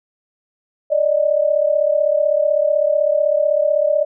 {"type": "tone pair together", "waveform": "sine", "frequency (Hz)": [580.1, 616], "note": ["D5", "D#5"], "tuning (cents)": [-21, -17], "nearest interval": "minor second", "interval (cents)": 104, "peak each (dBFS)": -16, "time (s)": [0.9, 4.05], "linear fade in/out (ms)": 20, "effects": []}